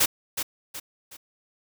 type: noise with echo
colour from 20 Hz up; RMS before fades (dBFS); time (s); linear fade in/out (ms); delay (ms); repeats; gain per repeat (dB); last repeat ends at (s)
white; -20; 0-0.06; 10; 370; 3; -8; 1.17
effects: none